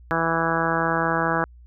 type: harmonic tone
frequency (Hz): 164.81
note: E3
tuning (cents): 0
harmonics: 1 / 2 / 3 / 4 / 5 / 6 / 7 / 8 / 9 / 10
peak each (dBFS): -29 / -29 / -29 / -29 / -29 / -29 / -29 / -29 / -29 / -29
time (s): 0.11-1.44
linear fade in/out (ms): 0
effects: added 60 Hz sine -44 dBFS peak until 1.66 s